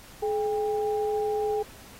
sine tone pair together, 425.5 / 800 Hz, G#4 / G5, +42 / +35 cents, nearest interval major seventh, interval 1093 cents, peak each -25 / -31 dBFS, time 0.22-1.63 s, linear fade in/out 10 ms, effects pink hiss -49 dBFS RMS until 1.99 s + AAC 48 kbps

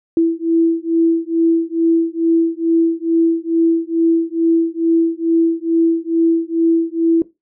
sine beating tone pair, 329.6 / 331.9 Hz, E4 / E4, 0 / +12 cents, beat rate 2.3 Hz, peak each -15 dBFS, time 0.17-7.22 s, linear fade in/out 2 ms, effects noise-tail reverb RT60 0.2 s tail -17 dB re dry

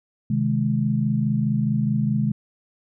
sine chord, Ab major, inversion first, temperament equal with one note detuned, 130.81 / 155.56 / 210.3 Hz, C3 / Eb3 / Ab3, 0 / 0 / +22 cents, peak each -23 / -25 / -22 dBFS, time 0.3-2.32 s, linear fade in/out 5 ms, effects none

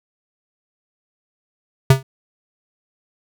square tone with exponential decay, 133.3 Hz, C3, 33 cents sharp, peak -5 dBFS, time 1.9-2.03 s, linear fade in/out 5 ms, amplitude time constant 28 ms, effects none

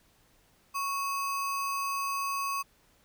sine tone with sample-and-hold, 1108.7 Hz, C#6, in tune, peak -29 dBFS, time 0.74-2.63 s, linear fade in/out 20 ms, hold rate 3675 Hz, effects pink hiss -65 dBFS RMS until 3.04 s

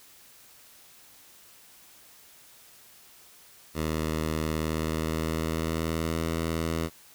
10% pulse tone with pitch glide, 78.7 to 81.81 Hz, D#2 to E2, +20 to -13 cents, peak -19 dBFS, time 3.74-6.9 s, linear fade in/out 50 ms, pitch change +67 cents, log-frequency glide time 4.57-6.23 s, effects white hiss -54 dBFS RMS until 7.14 s

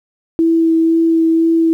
sine tone with vibrato, 327.7 Hz, E4, 10 cents flat, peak -9 dBFS, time 0.39-1.73 s, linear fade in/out 0 ms, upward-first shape sine, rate 2 Hz, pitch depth 11 cents each way, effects 8-bit

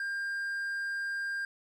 triangle tone, 1600 Hz, G6, 35 cents sharp, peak -30 dBFS, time 0-1.45 s, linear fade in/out 2 ms, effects none

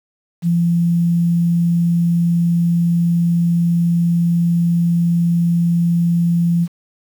sine tone, 170.7 Hz, F3, 39 cents flat, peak -12 dBFS, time 0.42-6.68 s, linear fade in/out 50 ms, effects 7-bit

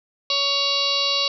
harmonic tone, 560 Hz, C#5, 18 cents sharp, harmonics 1 / 2 / 4 / 5 / 6 / 7 / 8 / 9 / 10, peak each -30 / -29 / -35 / -26 / -32 / -23 / -25 / -31 / -34 dBFS, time 0.3-1.28 s, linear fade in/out 2 ms, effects none

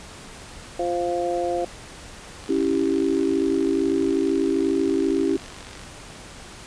harmonic tone, 174.5 Hz, F3, 1 cent flat, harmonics 2 / 3 / 4, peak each -26 / -26 / -26 dBFS, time 0.79-1.65 s, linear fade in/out 5 ms
click train, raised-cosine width 0.2 ms, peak -24 dBFS, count 164, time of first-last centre 2.44-5.836 s, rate 48 Hz
sine chord, C# diminished, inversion none, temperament equal, 277.2 / 329.6 / 392 Hz, C#4 / E4 / G4, 0 / 0 / 0 cents, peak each -23 dBFS, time 2.49-5.37 s, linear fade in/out 5 ms
effects pink hiss -41 dBFS RMS until 6.66 s + resampled to 22050 Hz

